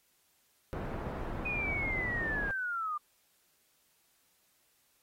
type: low-pass noise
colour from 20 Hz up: pink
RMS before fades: -38 dBFS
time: 0.73-2.51 s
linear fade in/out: 0 ms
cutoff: 1100 Hz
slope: 12 dB/octave
type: linear sweep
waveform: sine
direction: down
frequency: 2500 to 1185 Hz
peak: -32 dBFS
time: 1.45-2.98 s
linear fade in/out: 10 ms
effects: white hiss -71 dBFS RMS until 5.02 s + AAC 48 kbps